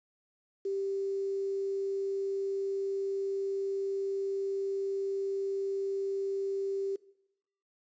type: tone with quantisation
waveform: sine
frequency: 392 Hz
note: G4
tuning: in tune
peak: -30 dBFS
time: 0.65-6.96 s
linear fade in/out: 5 ms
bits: 9
effects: noise-tail reverb RT60 0.8 s tail -20 dB re dry + resampled to 16000 Hz